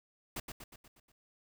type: noise with echo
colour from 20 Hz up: pink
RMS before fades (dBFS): -39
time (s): 0.36-0.4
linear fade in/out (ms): 5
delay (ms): 120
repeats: 6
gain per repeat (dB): -5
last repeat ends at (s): 1.12
effects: none